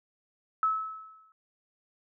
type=tone with exponential decay; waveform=sine; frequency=1298 Hz; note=E6; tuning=27 cents flat; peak=-21 dBFS; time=0.63-1.32 s; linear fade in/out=1 ms; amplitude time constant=150 ms; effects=none